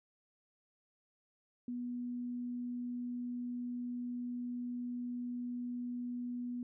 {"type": "tone", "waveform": "sine", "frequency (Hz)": 244.2, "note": "B3", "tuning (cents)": -19, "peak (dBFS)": -37, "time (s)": [1.68, 6.63], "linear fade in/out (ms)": 2, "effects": []}